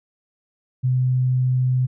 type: tone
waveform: sine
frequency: 127.6 Hz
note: C3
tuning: 43 cents flat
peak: -16 dBFS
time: 0.83-1.87 s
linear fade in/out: 20 ms
effects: none